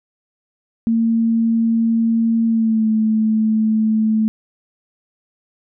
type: tone with pitch glide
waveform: sine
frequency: 227.8 to 218.5 Hz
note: A#3 to A3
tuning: -40 to -12 cents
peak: -13 dBFS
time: 0.87-4.28 s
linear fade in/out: 0 ms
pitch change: -72 cents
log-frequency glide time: 2.47-2.88 s
effects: none